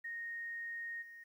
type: tone with level steps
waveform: sine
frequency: 1859 Hz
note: A#6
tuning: 5 cents flat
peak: -40 / -50 dBFS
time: 0.04-1.24 s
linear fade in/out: 10 ms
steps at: 1.01 s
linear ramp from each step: 20 ms
effects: 12-bit